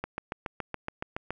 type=click train; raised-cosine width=0.5 ms; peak=-17 dBFS; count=10; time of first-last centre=0.04-1.306 s; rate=7.11 Hz; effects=none